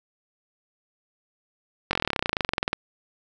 slowing click train, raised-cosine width 0.3 ms, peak -7 dBFS, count 25, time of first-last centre 1.91-2.731 s, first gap 21 ms, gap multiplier 1.04, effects none

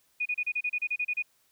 sine tone bursts, 2465 Hz, D#7, 17 cents flat, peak -26 dBFS, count 12, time 0.2-1.225 s, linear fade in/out 10 ms, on 57 ms, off 31 ms, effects white hiss -68 dBFS RMS until 1.51 s

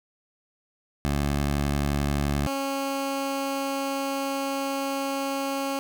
15% pulse tone pair in turn, 71.5 / 274.3 Hz, D2 / C#4, -46 / -18 cents, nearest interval octave + major seventh, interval 2328 cents, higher second, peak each -17 / -20 dBFS, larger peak first, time 1.05-2.47 / 2.47-5.79 s, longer second, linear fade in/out 0 ms, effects none

